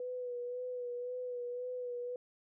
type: tone with vibrato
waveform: sine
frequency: 493.3 Hz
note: B4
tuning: 2 cents flat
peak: -37 dBFS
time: 0-2.16 s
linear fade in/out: 2 ms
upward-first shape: sine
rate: 1.9 Hz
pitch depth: 30 cents each way
effects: none